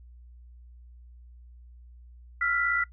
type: tone cluster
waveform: sine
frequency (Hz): 1346 / 1404 / 1979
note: E6 / F6 / B6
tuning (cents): +36 / +9 / +3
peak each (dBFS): -32 / -27 / -27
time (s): 2.41-2.84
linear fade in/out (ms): 5
effects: noise-tail reverb RT60 0.1 s tail -20 dB re dry + added 60 Hz sine -47 dBFS peak until 2.92 s